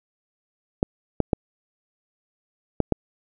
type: clicks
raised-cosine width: 2 ms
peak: -5 dBFS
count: 5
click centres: 0.829 / 1.203 / 1.332 / 2.803 / 2.923 s
effects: none